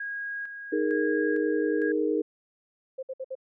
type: tone with tremolo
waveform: sine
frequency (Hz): 1640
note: G#6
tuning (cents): -22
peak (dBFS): -31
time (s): 0-1.92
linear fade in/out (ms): 5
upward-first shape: square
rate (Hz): 1.1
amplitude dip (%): 50
type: chord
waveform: sine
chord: D# suspended fourth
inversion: none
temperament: equal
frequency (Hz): 311.1 / 415.3 / 466.2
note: D#4 / G#4 / A#4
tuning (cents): 0 / 0 / 0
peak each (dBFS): -27 / -28 / -28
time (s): 0.72-2.22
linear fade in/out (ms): 10
type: tone bursts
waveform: sine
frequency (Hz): 525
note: C5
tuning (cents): +6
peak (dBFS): -31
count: 4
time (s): 2.98-3.353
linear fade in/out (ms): 10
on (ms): 49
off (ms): 59
effects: none

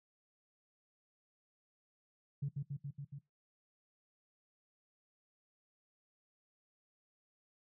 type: tone with echo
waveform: sine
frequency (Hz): 141.2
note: C#3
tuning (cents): +32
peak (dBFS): -33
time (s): 2.42-2.49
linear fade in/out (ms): 10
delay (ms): 140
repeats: 5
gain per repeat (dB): -2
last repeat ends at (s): 3.19
effects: noise-tail reverb RT60 0.2 s tail -20 dB re dry + tanh soft clip ceiling -29 dBFS

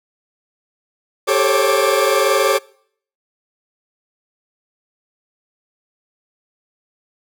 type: tone cluster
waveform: 40% pulse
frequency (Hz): 393.5 / 438.5 / 537 / 558 / 1174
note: G4 / A4 / C5 / C#5 / D6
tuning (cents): +7 / -6 / +45 / +11 / -1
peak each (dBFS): -19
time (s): 1.27-2.59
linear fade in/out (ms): 20
effects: noise-tail reverb RT60 0.6 s tail -24 dB re dry

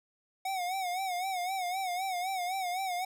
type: tone with vibrato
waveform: square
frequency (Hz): 740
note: F#5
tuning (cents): 0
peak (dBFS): -32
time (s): 0.45-3.05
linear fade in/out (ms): 5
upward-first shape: sine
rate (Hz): 3.9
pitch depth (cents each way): 88
effects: none

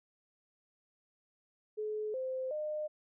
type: tone with pitch steps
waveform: sine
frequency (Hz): 427.4 / 519 / 608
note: G#4 / C5 / D#5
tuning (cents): +50 / -14 / -40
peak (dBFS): -34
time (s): 1.77-2.88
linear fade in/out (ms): 20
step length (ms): 370
effects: none

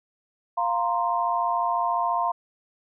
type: chord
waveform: sine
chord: F suspended fourth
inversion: none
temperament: equal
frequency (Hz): 698.5 / 932.3 / 1046.5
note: F5 / Bb5 / C6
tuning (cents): 0 / 0 / 0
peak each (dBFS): -26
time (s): 0.57-2.32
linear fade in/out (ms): 10
effects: none

